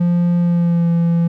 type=tone with pitch glide; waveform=triangle; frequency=174 to 169.14 Hz; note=F3 to E3; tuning=-6 to +45 cents; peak=-10 dBFS; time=0-1.28 s; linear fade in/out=10 ms; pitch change=-49 cents; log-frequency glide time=0.38-0.9 s; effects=none